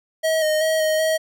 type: tone with pitch steps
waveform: square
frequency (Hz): 639 / 618 / 636 / 625 / 636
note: D#5 / D#5 / D#5 / D#5 / D#5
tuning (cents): +46 / -12 / +38 / +8 / +38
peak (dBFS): -18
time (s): 0.23-1.18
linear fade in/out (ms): 20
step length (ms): 190
effects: none